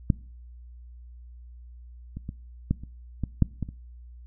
clicks, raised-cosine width 5 ms, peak -7 / -23 / -21 / -10 / -28 / -15 / -6 / -16 / -26 dBFS, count 9, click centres 0.102 / 2.17 / 2.291 / 2.71 / 2.836 / 3.237 / 3.423 / 3.627 / 3.689 s, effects noise-tail reverb RT60 0.5 s tail -24 dB re dry + added 60 Hz sine -43 dBFS peak until 4.26 s

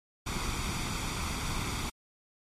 pink noise with comb filter, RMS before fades -33 dBFS, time 0.26-1.9 s, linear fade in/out 10 ms, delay 0.86 ms, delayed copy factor +0.6, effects low-pass 9000 Hz 12 dB/octave + MP3 64 kbps

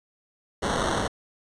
blue noise with sample-and-hold, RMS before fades -26 dBFS, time 0.62-1.08 s, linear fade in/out 10 ms, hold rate 2450 Hz, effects resampled to 22050 Hz

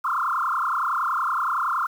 sine tone with frequency modulation, 1215 Hz, D#6, 42 cents flat, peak -21 dBFS, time 0.04-1.87 s, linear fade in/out 10 ms, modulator 30.7 Hz, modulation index 6.4, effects 8-bit

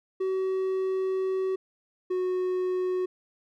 triangle tone pair in turn, 378.5 / 367.3 Hz, F#4 / F#4, +39 / -13 cents, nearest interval minor second, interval 52 cents, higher first, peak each -23 dBFS, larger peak neither, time 0.2-1.56 / 2.1-3.06 s, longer first, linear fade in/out 10 ms, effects none

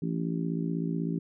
harmonic tone, 56.1 Hz, A1, 34 cents sharp, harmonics 3 / 4 / 5 / 6 / 7, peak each -30 / -36 / -34 / -41 / -40 dBFS, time 0.02-1.19 s, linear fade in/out 5 ms, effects none

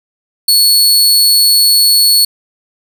sawtooth tone, 4400 Hz, C#8, 14 cents flat, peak -3 dBFS, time 0.48-2.25 s, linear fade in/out 5 ms, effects none

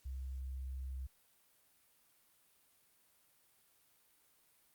sine tone, 65.6 Hz, C2, 5 cents sharp, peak -40 dBFS, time 0.05-1.07 s, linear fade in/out 10 ms, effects white hiss -71 dBFS RMS until 4.74 s + Opus 48 kbps

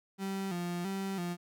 35% pulse tone with vibrato, 184.2 Hz, F#3, 7 cents flat, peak -32 dBFS, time 0.18-1.37 s, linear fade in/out 50 ms, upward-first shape square, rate 1.5 Hz, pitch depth 90 cents each way, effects none

